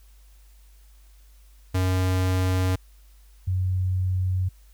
square / sine tone pair in turn, 92.6 / 92.6 Hz, F#2 / F#2, +2 / +2 cents, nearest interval unison, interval 0 cents, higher neither, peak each -21 dBFS, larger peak neither, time 1.74-2.76 / 3.47-4.49 s, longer neither, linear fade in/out 10 ms, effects added 50 Hz sine -49 dBFS peak until 4.73 s + white hiss -62 dBFS RMS until 4.73 s

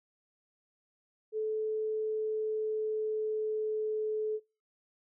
sine tone with pitch glide, 434.1 to 430.9 Hz, A4 to A4, -23 to -36 cents, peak -30 dBFS, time 1.32-4.4 s, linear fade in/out 50 ms, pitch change -13 cents, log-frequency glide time 1.99-4.13 s, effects noise-tail reverb RT60 0.4 s tail -26 dB re dry

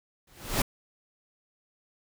pink noise with exponential growth, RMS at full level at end -22 dBFS, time 0.27-0.62 s, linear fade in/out 5 ms, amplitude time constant 74 ms, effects none

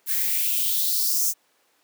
violet noise with high-pass filter sweep, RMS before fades -23 dBFS, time 0.06-1.34 s, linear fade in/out 50 ms, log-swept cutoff 1600 to 6600 Hz, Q 3.8, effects pink hiss -64 dBFS RMS until 1.83 s + high-pass 400 Hz 12 dB/octave

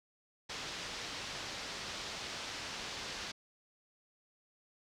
white low-pass noise, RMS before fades -43 dBFS, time 0.49-3.32 s, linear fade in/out 10 ms, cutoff 5500 Hz, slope 24 dB/octave, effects none

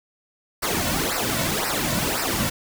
pink noise with flanger, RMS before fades -24 dBFS, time 0.62-2.5 s, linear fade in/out 10 ms, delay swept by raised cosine 0.29 to 2.49 ms, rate 1.9 Hz, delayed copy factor -0.8, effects none

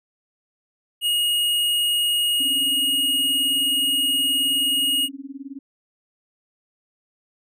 square tone, 2874 Hz, F7, 49 cents sharp, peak -19 dBFS, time 1.01-5.09 s, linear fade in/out 50 ms
sine tone with tremolo, 274.4 Hz, C#4, 17 cents flat, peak -29 dBFS, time 2.4-5.59 s, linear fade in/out 2 ms, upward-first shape sine, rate 19 Hz, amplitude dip 95%
effects none

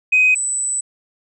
sine tone pair in turn, 2512 / 7975 Hz, D#7 / B8, +16 / +16 cents, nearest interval octave + minor sixth, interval 2000 cents, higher second, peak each -9 / -18 dBFS, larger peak first, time 0.12-0.35 / 0.35-0.81 s, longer second, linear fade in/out 10 ms, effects tanh soft clip ceiling -6 dBFS

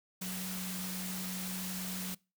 sine tone in noise, 185.3 Hz, F#3, 3 cents sharp, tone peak -39 dBFS, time 0.21-2.15 s, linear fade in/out 10 ms, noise white, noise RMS -41 dBFS, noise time 0.21-2.15 s, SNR -1 dB, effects noise-tail reverb RT60 0.3 s tail -25 dB re dry

